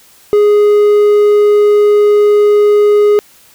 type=tone; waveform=triangle; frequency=415.3 Hz; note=G#4; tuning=in tune; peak=-3 dBFS; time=0.33-3.19 s; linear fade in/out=0 ms; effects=white hiss -44 dBFS RMS until 3.54 s